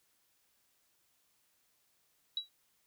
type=tone with exponential decay; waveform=sine; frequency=3898 Hz; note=B7; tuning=23 cents flat; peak=-29 dBFS; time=2.37-2.49 s; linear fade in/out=2 ms; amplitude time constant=25 ms; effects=white hiss -74 dBFS RMS until 2.86 s